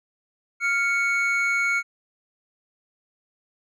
triangle tone pair together, 1396 / 2220 Hz, F6 / C#7, -1 / +2 cents, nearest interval minor sixth, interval 803 cents, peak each -23 / -20 dBFS, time 0.6-1.83 s, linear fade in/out 50 ms, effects resampled to 24000 Hz

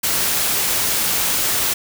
white noise, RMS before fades -19 dBFS, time 0.03-1.74 s, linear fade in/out 10 ms, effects none

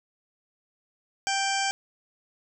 harmonic tone, 784 Hz, G5, in tune, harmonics 1 / 2 / 3 / 4 / 6 / 7 / 8 / 9 / 10, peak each -28 / -31 / -33 / -34 / -36 / -36 / -37 / -38 / -38 dBFS, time 1.27-1.71 s, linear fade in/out 0 ms, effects none

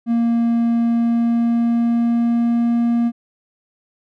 triangle tone with pitch glide, 233.1 to 235.3 Hz, A#3 to A#3, 0 to +16 cents, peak -12 dBFS, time 0.06-3.12 s, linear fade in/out 50 ms, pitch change +16 cents, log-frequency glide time 0.86-2.76 s, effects none

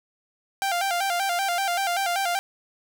sawtooth tone with vibrato, 740 Hz, F#5, in tune, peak -19 dBFS, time 0.62-2.39 s, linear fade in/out 0 ms, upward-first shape square, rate 5.2 Hz, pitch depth 100 cents each way, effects none

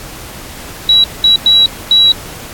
sine tone bursts at uneven times, 3899 Hz, B7, 23 cents flat, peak -4 dBFS, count 4, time 0.89-1.04 / 1.24-1.36 / 1.46-1.66 / 1.91-2.12 s, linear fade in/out 2 ms, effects pink hiss -29 dBFS RMS until 2.53 s + AAC 64 kbps

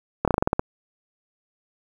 slowing click train, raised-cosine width 1 ms, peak -5 dBFS, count 9, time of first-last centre 0.25-0.594 s, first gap 27 ms, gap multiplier 1.13, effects 7-bit

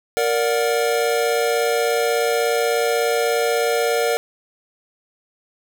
square chord, Bb augmented, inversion none, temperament just, 466.2 / 582.7 / 728.4 Hz, Bb4 / D5 / F#5, 0 / -14 / -27 cents, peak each -20 / -24 / -25 dBFS, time 0.17-4.17 s, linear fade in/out 0 ms, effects none

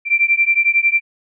sine beating tone pair, 2349 / 2360 Hz, D7 / D7, 0 / +8 cents, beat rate 11 Hz, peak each -15 dBFS, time 0.05-1.01 s, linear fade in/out 50 ms, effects none

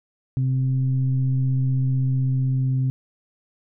sine tone with frequency modulation, 130.8 Hz, C3, in tune, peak -18 dBFS, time 0.37-2.9 s, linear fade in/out 0 ms, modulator 131 Hz, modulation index 0.4, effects none

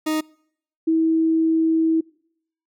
40% pulse / sine tone pair in turn, 311.1 / 323.3 Hz, D#4 / E4, 0 / -34 cents, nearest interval minor second, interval 66 cents, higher second, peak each -19 / -15 dBFS, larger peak second, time 0.06-0.21 / 0.87-2.01 s, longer second, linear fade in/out 10 ms, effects noise-tail reverb RT60 0.7 s tail -26 dB re dry

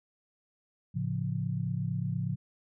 sine chord, A augmented, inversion none, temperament equal, 110 / 138.59 / 174.61 Hz, A2 / C#3 / E#3, 0 / 0 / 0 cents, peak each -34 / -33 / -34 dBFS, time 0.94-2.36 s, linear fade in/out 20 ms, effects none

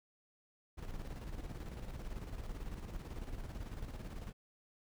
brown noise with tremolo, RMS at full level -42 dBFS, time 0.77-4.33 s, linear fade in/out 20 ms, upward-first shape square, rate 18 Hz, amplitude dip 50%, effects none

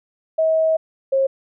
sine tone pair in turn, 640 / 538.2 Hz, D#5 / C5, +49 / +49 cents, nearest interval minor third, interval 300 cents, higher first, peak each -14 dBFS, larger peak neither, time 0.38-0.77 / 1.12-1.27 s, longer first, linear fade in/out 10 ms, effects none

